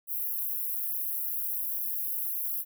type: high-pass noise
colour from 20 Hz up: white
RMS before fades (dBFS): -32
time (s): 0.07-2.65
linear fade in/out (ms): 50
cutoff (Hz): 11000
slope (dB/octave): 96
effects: none